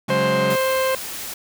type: chord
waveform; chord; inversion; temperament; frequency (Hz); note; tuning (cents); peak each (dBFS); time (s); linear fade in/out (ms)
sawtooth; C# suspended fourth; none; equal; 138.59 / 185 / 207.7; C#3 / F#3 / G#3; 0 / 0 / 0; -22; 0.08-0.56; 10
type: harmonic tone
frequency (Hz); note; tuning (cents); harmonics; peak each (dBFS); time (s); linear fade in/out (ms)
525; C5; +6; 1 / 2 / 3 / 4 / 5 / 6 / 8; -19 / -25 / -29 / -31 / -33 / -35 / -37; 0.1-0.95; 2
type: noise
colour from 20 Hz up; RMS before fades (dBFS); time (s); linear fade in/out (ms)
white; -31; 0.5-1.34; 5
effects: none